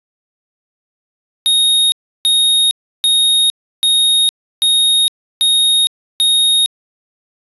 square tone bursts, 3729 Hz, A#7, in tune, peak -10 dBFS, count 7, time 1.46-6.66 s, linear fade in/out 0 ms, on 460 ms, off 330 ms, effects resampled to 32000 Hz

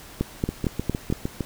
two click trains, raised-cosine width 3 ms, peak -9 / -12 dBFS, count 5 / 7, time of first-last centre 0.21-1.125 / 0.49-1.407 s, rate 4.37 / 6.54 Hz, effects pink hiss -44 dBFS RMS until 1.45 s

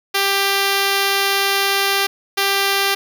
5% pulse tone pair in turn, 394.8 / 394.8 Hz, G4 / G4, +12 / +12 cents, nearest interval unison, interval 0 cents, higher neither, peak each -4 dBFS, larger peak neither, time 0.14-2.07 / 2.37-2.95 s, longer first, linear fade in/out 10 ms, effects none

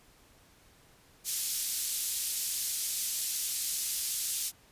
white band-pass noise, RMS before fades -33 dBFS, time 1.24-4.52 s, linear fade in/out 50 ms, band 4500 to 13000 Hz, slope 12 dB/octave, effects pink hiss -61 dBFS RMS until 4.71 s + resampled to 32000 Hz

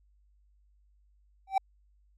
triangle tone with exponential growth, 774 Hz, G5, 22 cents flat, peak -17 dBFS, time 1.47-1.58 s, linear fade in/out 5 ms, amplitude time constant 23 ms, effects added 50 Hz sine -62 dBFS peak until 2.17 s

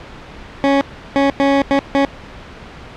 20% pulse tone bursts at uneven times, 277.2 Hz, C#4, in tune, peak -6 dBFS, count 5, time 0.64-0.81 / 1.16-1.3 / 1.4-1.62 / 1.71-1.79 / 1.95-2.05 s, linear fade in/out 0 ms, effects pink hiss -35 dBFS RMS until 2.96 s + low-pass 3000 Hz 12 dB/octave

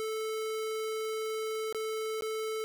square tone with dropouts, 438.1 Hz, A4, 7 cents flat, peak -33 dBFS, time 0-2.64 s, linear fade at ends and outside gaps 0 ms, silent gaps 1.726-1.747 / 2.209-2.222 s, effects none

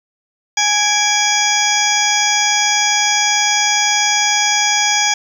harmonic tone with a mistuned harmonic, 830.6 Hz, G#5, in tune, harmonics 1 / 2 / 3 / 4 / 6 / 7 / 8, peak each -19 / -22 / -19 / -20 / -21 / -22 / -19 dBFS, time 0.57-5.14 s, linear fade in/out 5 ms, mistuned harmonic 3, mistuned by -110 cents, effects 7-bit

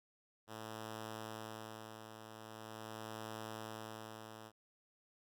5% pulse tone with tremolo, 110 Hz, A2, in tune, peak -33 dBFS, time 0.47-4.52 s, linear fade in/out 50 ms, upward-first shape sine, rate 0.43 Hz, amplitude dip 55%, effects none

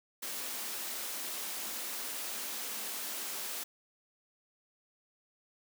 white high-pass noise, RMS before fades -39 dBFS, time 0.22-3.64 s, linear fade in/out 10 ms, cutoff 190 Hz, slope 96 dB/octave, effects none

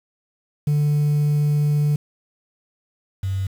sine tone pair in turn, 147.6 / 96.3 Hz, D3 / G2, +9 / -30 cents, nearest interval perfect fifth, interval 739 cents, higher first, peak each -13 / -20 dBFS, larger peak first, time 0.67-1.96 / 3.23-3.47 s, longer first, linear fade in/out 5 ms, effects tanh soft clip ceiling -15 dBFS + 7-bit

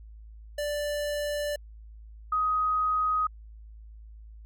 square / sine tone pair in turn, 587.3 / 1255.3 Hz, D5 / D#6, 0 / +15 cents, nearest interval octave + minor second, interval 1315 cents, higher second, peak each -29 / -23 dBFS, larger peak second, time 0.58-1.56 / 2.32-3.27 s, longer first, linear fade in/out 5 ms, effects added 54 Hz sine -44 dBFS peak until 4.45 s + AAC 64 kbps

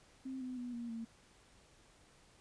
sine tone with pitch steps, 263.1 / 253.8 / 244.9 / 236.3 / 228 Hz, C4 / B3 / B3 / A#3 / A#3, +10 / +47 / -14 / +24 / -38 cents, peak -40 dBFS, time 0.25-1.05 s, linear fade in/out 10 ms, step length 160 ms, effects pink hiss -65 dBFS RMS until 2.4 s + resampled to 22050 Hz

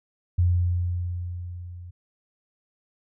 sine tone with level ramp, 88.2 Hz, F2, 18 cents sharp, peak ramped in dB -16 to -38 dBFS, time 0.38-1.91 s, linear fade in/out 10 ms, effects none

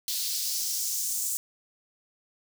white noise with high-pass filter sweep, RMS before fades -30 dBFS, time 0.08-1.37 s, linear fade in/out 0 ms, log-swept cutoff 4100 to 7500 Hz, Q 2.2, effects none

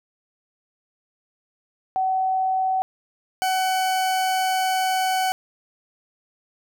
sine / 40% pulse tone pair in turn, 756 / 751.6 Hz, F#5 / F#5, +37 / +27 cents, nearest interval unison, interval 10 cents, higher first, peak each -19 dBFS, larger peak neither, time 1.96-2.82 / 3.42-5.32 s, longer second, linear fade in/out 0 ms, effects none

